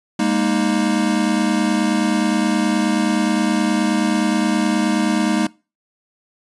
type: chord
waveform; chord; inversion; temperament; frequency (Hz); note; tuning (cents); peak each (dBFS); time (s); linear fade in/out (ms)
square; Ab suspended second; none; equal with one note detuned; 203.6 / 233.1 / 311.1; Ab3 / Bb3 / Eb4; -34 / 0 / 0; -21; 0.19-5.47; 5
effects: noise-tail reverb RT60 0.3 s tail -22 dB re dry + resampled to 24000 Hz